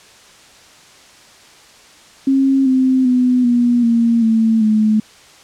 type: tone with pitch steps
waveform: sine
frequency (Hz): 270 / 260.1 / 250.5 / 241.2 / 232.3 / 223.8 / 215.5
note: C#4 / C4 / B3 / B3 / A#3 / A3 / A3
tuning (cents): -45 / -10 / +25 / -41 / -6 / +30 / -36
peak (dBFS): -10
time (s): 2.27-5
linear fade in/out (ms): 5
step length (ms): 390
effects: white hiss -44 dBFS RMS until 5.43 s + low-pass 7000 Hz 12 dB/octave